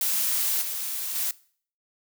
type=noise with level steps; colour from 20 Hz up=blue; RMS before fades=-25 / -31 / -27 dBFS; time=0.01-1.31 s; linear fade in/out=2 ms; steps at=0.61 / 1.15 s; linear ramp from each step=10 ms; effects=noise-tail reverb RT60 0.5 s tail -21 dB re dry